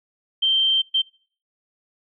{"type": "tone bursts at uneven times", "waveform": "sine", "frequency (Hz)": 3136, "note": "G7", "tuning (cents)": 0, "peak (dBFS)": -16, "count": 2, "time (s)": [[0.42, 0.82], [0.94, 1.02]], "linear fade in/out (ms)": 10, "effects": ["noise-tail reverb RT60 0.5 s tail -26 dB re dry"]}